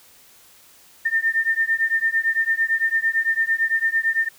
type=beating tone pair; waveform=sine; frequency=1803 / 1811.9 Hz; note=A6 / A#6; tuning=+42 / -50 cents; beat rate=8.9 Hz; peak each=-21 dBFS; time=1.05-4.29 s; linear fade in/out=10 ms; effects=white hiss -51 dBFS RMS until 4.38 s